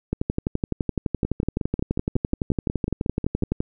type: two click trains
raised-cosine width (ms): 3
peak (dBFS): -9 / -12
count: 42 / 13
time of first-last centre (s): 0.13-3.605 / 1.25-3.424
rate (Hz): 11.8 / 5.52
effects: none